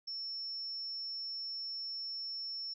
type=tone; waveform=sine; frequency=5400 Hz; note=E8; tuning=41 cents sharp; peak=-38 dBFS; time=0.07-2.74 s; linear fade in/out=10 ms; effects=none